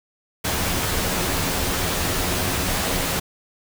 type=noise with comb filter; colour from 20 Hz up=pink; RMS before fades=-23 dBFS; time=0.44-3.2 s; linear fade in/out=10 ms; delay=11 ms; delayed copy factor=+0.5; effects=none